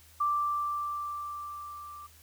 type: tone with level ramp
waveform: sine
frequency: 1174.7 Hz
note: D6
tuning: in tune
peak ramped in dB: -24 to -43 dBFS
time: 0.2-2.07 s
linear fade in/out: 10 ms
effects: added 79 Hz sine -58 dBFS peak until 2.22 s + white hiss -58 dBFS RMS until 2.22 s